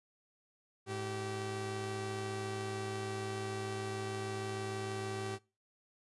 sawtooth tone pair together, 106.6 / 386.1 Hz, G#2 / G4, +46 / -26 cents, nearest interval octave + minor seventh, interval 2228 cents, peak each -37 / -35 dBFS, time 0.86-5.39 s, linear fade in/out 50 ms, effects noise-tail reverb RT60 0.3 s tail -22 dB re dry + resampled to 24000 Hz

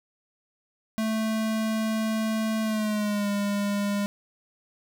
square tone with pitch glide, 220 to 202.9 Hz, A3 to G#3, 0 to -40 cents, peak -25 dBFS, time 0.98-4.06 s, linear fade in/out 0 ms, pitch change -140 cents, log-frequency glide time 2.62-3.29 s, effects none

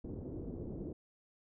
white low-pass noise, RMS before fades -43 dBFS, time 0.04-0.93 s, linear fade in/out 5 ms, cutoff 390 Hz, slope 24 dB/octave, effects none

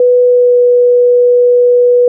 sine tone with pitch glide, 493.9 to 489.4 Hz, B4 to B4, 0 to -16 cents, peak -4 dBFS, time 0-2.08 s, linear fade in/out 2 ms, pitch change -16 cents, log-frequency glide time 0.24-0.58 s, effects none

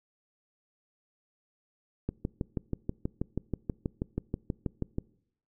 click train, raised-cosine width 3 ms, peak -17 dBFS, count 19, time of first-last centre 2.09-4.984 s, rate 6.22 Hz, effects noise-tail reverb RT60 0.7 s tail -24 dB re dry

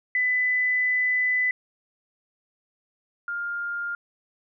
sine tone pair in turn, 2000 / 1405.3 Hz, B6 / F6, +21 / +10 cents, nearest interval tritone, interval 611 cents, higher first, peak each -20 / -27 dBFS, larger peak first, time 0.15-1.51 / 3.28-3.95 s, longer first, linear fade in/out 2 ms, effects none

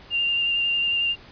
sine tone with vibrato, 2791 Hz, F7, 2 cents flat, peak -20 dBFS, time 0.1-1.16 s, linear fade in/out 50 ms, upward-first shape sine, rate 11 Hz, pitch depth 15 cents each way, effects pink hiss -47 dBFS RMS until 1.31 s + resampled to 11025 Hz

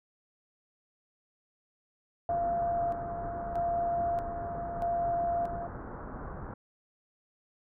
pink low-pass noise, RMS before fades -41 dBFS, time 2.29-6.54 s, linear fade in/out 5 ms, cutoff 1500 Hz, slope 48 dB/octave
sine tone with tremolo, 689 Hz, F5, 24 cents flat, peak -27 dBFS, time 2.29-5.67 s, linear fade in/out 2 ms, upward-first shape square, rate 0.79 Hz, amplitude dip 60%
clicks, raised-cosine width 3 ms, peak -32 dBFS, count 4, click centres 4.011 / 4.423 / 5.239 / 5.554 s
effects none

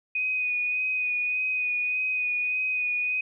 sine tone with vibrato, 2489 Hz, D#7, in tune, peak -24 dBFS, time 0.15-3.21 s, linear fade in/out 5 ms, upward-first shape sine, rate 1.7 Hz, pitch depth 21 cents each way, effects none

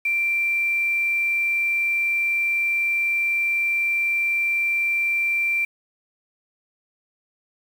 sine tone with quantisation, 2356 Hz, D7, 5 cents sharp, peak -19 dBFS, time 0.05-5.65 s, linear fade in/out 5 ms, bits 7, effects none

